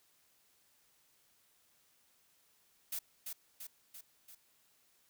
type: noise with echo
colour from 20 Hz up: blue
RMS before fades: -39 dBFS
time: 2.92-2.99 s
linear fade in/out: 5 ms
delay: 340 ms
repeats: 4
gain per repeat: -4 dB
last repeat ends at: 4.35 s
effects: white hiss -71 dBFS RMS until 5.09 s